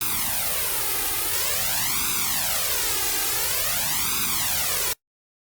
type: noise with flanger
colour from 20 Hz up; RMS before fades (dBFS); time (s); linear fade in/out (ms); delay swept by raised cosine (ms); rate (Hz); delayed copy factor
white; -24; 0.01-4.93; 2; 0.8 to 2.5; 0.48; +0.95
effects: noise-tail reverb RT60 0.1 s tail -23 dB re dry + Opus 32 kbps